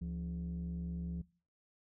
sine tone pair together, 72.49 / 172.4 Hz, D2 / F3, -22 / -22 cents, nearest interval octave + minor third, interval 1500 cents, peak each -39 / -37 dBFS, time 0.01-1.22 s, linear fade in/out 10 ms, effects noise-tail reverb RT60 0.4 s tail -23 dB re dry + tanh soft clip ceiling -34 dBFS

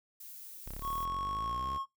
violet noise, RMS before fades -48 dBFS, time 0.2-1.05 s, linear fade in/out 5 ms
sawtooth exponential sweep, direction up, 31.97 to 71.1 Hz, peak -38 dBFS, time 0.66-1.78 s, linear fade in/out 10 ms
triangle tone with pitch glide, 1100 to 1084.2 Hz, C#6 to C#6, -14 to -39 cents, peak -32 dBFS, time 0.81-1.86 s, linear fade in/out 50 ms, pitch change -25 cents, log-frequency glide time 1.42-1.56 s
effects noise-tail reverb RT60 0.2 s tail -20 dB re dry

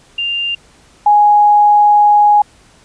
sine tone pair in turn, 2794 / 830.7 Hz, F7 / G#5, 0 / 0 cents, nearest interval octave + major sixth, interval 2100 cents, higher first, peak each -15 / -5 dBFS, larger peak second, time 0.18-0.55 / 1.06-2.42 s, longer second, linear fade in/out 5 ms, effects pink hiss -47 dBFS RMS until 2.84 s + resampled to 22050 Hz

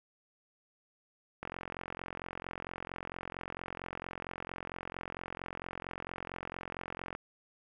click train, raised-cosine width 0.5 ms, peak -24 dBFS, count 255, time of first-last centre 1.43-7.151 s, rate 44.4 Hz, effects none

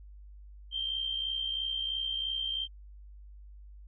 sine tone with amplitude modulation, 3153 Hz, G7, 9 cents sharp, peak -28 dBFS, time 0.71-2.68 s, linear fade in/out 50 ms, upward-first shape sine, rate 63 Hz, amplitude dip 60%, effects added 50 Hz sine -47 dBFS peak until 3.87 s

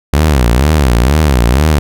sawtooth tone with vibrato, 67.3 Hz, C2, 49 cents sharp, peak -3 dBFS, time 0.13-1.79 s, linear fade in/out 0 ms, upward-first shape sine, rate 2.1 Hz, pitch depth 270 cents each way, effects none

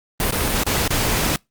pink noise with dropouts, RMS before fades -20 dBFS, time 0.2-1.36 s, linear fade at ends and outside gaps 1 ms, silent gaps 0.309-0.323 / 0.635-0.665 / 0.878-0.905 s, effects noise-tail reverb RT60 0.2 s tail -26 dB re dry + Opus 32 kbps

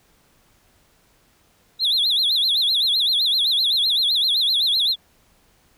sine tone with vibrato, 3729 Hz, A#7, in tune, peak -14 dBFS, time 1.79-4.96 s, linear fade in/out 50 ms, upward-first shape sine, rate 7.8 Hz, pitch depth 210 cents each way, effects tanh soft clip ceiling -15 dBFS + pink hiss -59 dBFS RMS until 5.77 s

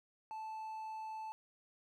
triangle tone, 876 Hz, A5, 8 cents flat, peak -40 dBFS, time 0.31-1.32 s, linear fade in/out 0 ms, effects none

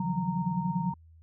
sine tone cluster, 139.3 / 160.4 / 177.4 / 187.7 / 925 Hz, C#3 / E3 / F3 / F#3 / A#5, +9 / -47 / +27 / +25 / -14 cents, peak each -37 / -35 / -31 / -33 / -34 dBFS, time 0-0.94 s, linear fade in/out 5 ms, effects added 81 Hz sine -52 dBFS peak until 1.22 s

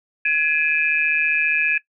sine tone cluster, 1686 / 2401 / 2556 Hz, G#6 / D7 / D#7, +26 / +38 / +46 cents, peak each -21 dBFS, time 0.25-1.78 s, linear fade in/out 5 ms, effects noise-tail reverb RT60 0.1 s tail -19 dB re dry

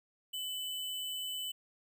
sine tone with sample-and-hold, 3003 Hz, F#7, 25 cents sharp, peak -36 dBFS, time 0.33-1.52 s, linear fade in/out 10 ms, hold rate 11025 Hz, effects none

